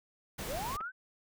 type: noise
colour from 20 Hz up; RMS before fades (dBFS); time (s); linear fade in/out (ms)
pink; -40; 0.38-0.77; 10
type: linear sweep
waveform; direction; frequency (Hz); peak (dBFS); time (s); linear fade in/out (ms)
sine; up; 415.3 to 1568; -36; 0.46-0.92; 50
type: clicks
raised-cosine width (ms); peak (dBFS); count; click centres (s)
0.5; -31; 2; 0.806 / 0.811
effects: none